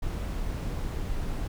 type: noise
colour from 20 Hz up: brown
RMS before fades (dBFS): -31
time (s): 0.02-1.48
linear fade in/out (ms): 10
effects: none